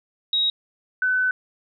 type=tone pair in turn; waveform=sine; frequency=3800 / 1508 Hz; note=A#7 / F#6; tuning=+33 / +32 cents; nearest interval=octave + major third; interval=1601 cents; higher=first; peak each=-18 / -18 dBFS; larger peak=neither; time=0.33-0.5 / 1.02-1.31 s; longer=second; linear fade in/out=2 ms; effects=none